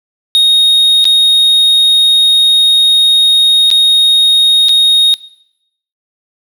triangle tone with dropouts, 3729 Hz, A#7, in tune, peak -3 dBFS, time 0.35-5.14 s, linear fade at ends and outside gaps 0 ms, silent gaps 1.043-1.053 / 3.703-3.713 / 4.685-4.692 s, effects noise-tail reverb RT60 0.8 s tail -20 dB re dry

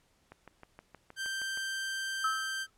click train, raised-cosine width 0.5 ms, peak -33 dBFS, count 9, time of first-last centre 0.32-1.574 s, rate 6.38 Hz
sawtooth tone, 1568 Hz, G6, in tune, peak -30 dBFS, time 1.16-2.67 s, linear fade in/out 50 ms
sine tone with exponential decay, 1300 Hz, E6, 24 cents flat, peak -25 dBFS, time 2.24-2.7 s, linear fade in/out 5 ms, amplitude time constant 98 ms
effects pink hiss -70 dBFS RMS until 2.77 s + low-pass 11000 Hz 12 dB/octave

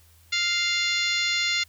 harmonic tone with a mistuned harmonic, 698.5 Hz, F5, in tune, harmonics 2 / 3 / 4 / 5 / 6 / 7 / 8 / 9 / 10, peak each -34 / -26 / -31 / -29 / -29 / -35 / -37 / -40 / -38 dBFS, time 0.32-1.64 s, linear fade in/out 10 ms, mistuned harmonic 9, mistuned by +71 cents, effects added 83 Hz sine -55 dBFS peak until 1.68 s + white hiss -59 dBFS RMS until 1.68 s

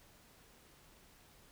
silence, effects pink hiss -63 dBFS RMS until 1.51 s

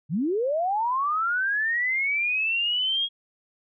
sine linear sweep, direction up, 130.6 to 3300 Hz, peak -22 dBFS, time 0.09-3.09 s, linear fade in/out 50 ms, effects none

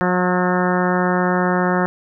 harmonic tone with a mistuned harmonic, 180.5 Hz, F#3, 43 cents flat, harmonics 1 / 2 / 3 / 4 / 5 / 6 / 7 / 8 / 9 / 10, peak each -19 / -22 / -24 / -25 / -26 / -27 / -27 / -28 / -29 / -29 dBFS, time 0.01-1.86 s, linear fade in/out 0 ms, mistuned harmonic 7, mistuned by +28 cents, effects none

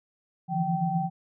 sine tone cluster, 150 / 164.5 / 172.7 / 774 Hz, D3 / E3 / F3 / G5, +37 / -3 / -19 / -22 cents, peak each -35 / -31 / -28 / -28 dBFS, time 0.48-1.1 s, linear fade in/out 50 ms, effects none

